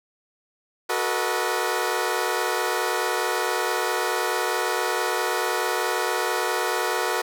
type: chord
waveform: 15% pulse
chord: B dominant seventh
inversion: second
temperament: equal with one note detuned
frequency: 370 / 440 / 484.6 / 622.3 Hz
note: F#4 / A4 / B4 / D#5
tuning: 0 / 0 / -33 / 0 cents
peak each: -21 / -22 / -21 / -25 dBFS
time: 0.89-7.22 s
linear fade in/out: 10 ms
effects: none